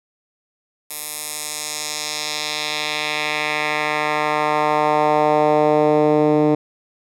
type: tone with band-pass filter sweep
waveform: 10% pulse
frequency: 151.1 Hz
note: D3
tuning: 50 cents sharp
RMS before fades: -19 dBFS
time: 0.9-6.55 s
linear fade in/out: 5 ms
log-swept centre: 12000 to 330 Hz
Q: 1.3
effects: none